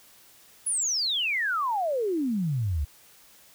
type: exponential sweep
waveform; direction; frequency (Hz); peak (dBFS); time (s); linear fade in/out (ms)
sine; down; 10640 to 66.9; -24; 0.66-2.85; 10
effects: white hiss -55 dBFS RMS until 3.54 s